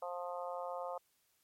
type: harmonic tone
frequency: 176.7 Hz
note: F3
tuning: 21 cents sharp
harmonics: 3 / 4 / 5 / 6 / 7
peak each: -42 / -44 / -46 / -48 / -49 dBFS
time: 0.02-0.98 s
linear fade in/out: 5 ms
effects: white hiss -75 dBFS RMS until 1.43 s + MP3 64 kbps